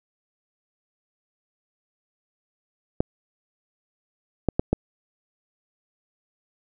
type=clicks; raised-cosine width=2 ms; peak=-6 dBFS; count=4; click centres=3.005 / 4.487 / 4.595 / 4.73 s; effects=none